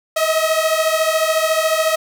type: beating tone pair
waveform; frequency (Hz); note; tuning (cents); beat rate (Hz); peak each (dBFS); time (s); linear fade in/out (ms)
sawtooth; 630 / 644; D#5 / E5; +21 / -41; 14; -14; 0.16-1.96; 10
effects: none